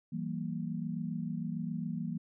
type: chord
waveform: sine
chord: E diminished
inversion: none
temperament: equal with one note detuned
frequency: 164.81 / 191.74 / 233.1 Hz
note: E3 / G3 / Bb3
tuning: 0 / -38 / 0 cents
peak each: -37 / -39 / -38 dBFS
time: 0.12-2.18 s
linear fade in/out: 10 ms
effects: none